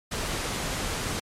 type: noise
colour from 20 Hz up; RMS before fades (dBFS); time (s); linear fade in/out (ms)
pink; -30; 0.11-1.2; 10
effects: low-pass 10000 Hz 12 dB/octave + MP3 64 kbps